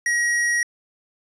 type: tone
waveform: square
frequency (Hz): 1900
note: A#6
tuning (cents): +33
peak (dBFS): -19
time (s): 0.06-0.63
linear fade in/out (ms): 2
effects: resampled to 22050 Hz